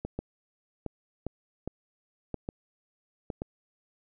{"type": "two click trains", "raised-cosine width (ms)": 2, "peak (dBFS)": [-20, -19], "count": [5, 4], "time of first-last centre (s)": [[0.05, 3.302], [0.19, 3.419]], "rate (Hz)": [1.23, 0.929], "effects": []}